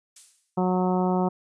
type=noise with exponential decay; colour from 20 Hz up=violet; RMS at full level=-37 dBFS; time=0.16-0.61 s; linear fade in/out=5 ms; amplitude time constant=96 ms
type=harmonic tone; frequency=183.1 Hz; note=F#3; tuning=18 cents flat; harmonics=1 / 2 / 3 / 4 / 5 / 6 / 7; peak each=-23 / -27 / -32 / -29 / -31 / -38 / -39 dBFS; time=0.57-1.29 s; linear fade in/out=10 ms
effects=resampled to 22050 Hz